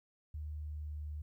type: tone with pitch glide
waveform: sine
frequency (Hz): 75.8 to 75.19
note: D#2 to D2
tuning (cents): -45 to +41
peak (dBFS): -39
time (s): 0.34-1.22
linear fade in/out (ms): 5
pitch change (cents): -14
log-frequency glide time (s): 0.47-0.9
effects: 13-bit